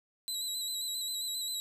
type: tone with vibrato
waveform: 25% pulse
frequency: 3951 Hz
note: B7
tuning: in tune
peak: -29 dBFS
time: 0.28-1.6 s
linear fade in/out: 0 ms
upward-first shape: square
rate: 7.5 Hz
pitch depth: 35 cents each way
effects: none